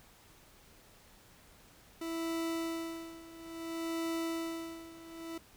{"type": "tone with tremolo", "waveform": "40% pulse", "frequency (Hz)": 329.6, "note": "E4", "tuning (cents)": 0, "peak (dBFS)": -32, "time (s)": [2.01, 5.38], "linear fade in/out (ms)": 5, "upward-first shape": "sine", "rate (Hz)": 0.59, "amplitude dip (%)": 85, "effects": ["pink hiss -60 dBFS RMS until 5.56 s"]}